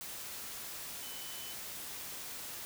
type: tone in noise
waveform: sine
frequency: 3020 Hz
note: F#7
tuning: 35 cents sharp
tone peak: -50 dBFS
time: 1.03-1.53 s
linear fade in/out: 0 ms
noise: white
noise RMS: -44 dBFS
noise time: 0.01-2.65 s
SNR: -9 dB
effects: none